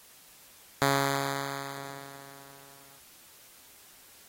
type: tone with exponential decay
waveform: 5% pulse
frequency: 138.59 Hz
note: C#3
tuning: in tune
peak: -10 dBFS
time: 0.82-2.99 s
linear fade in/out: 0 ms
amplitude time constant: 470 ms
effects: white hiss -55 dBFS RMS until 4.28 s + AAC 48 kbps